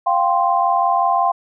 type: chord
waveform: sine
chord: F suspended second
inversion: none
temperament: equal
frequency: 698.5 / 784 / 1046.5 Hz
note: F5 / G5 / C6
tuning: 0 / 0 / 0 cents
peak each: -18 dBFS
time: 0.06-1.32 s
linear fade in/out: 10 ms
effects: none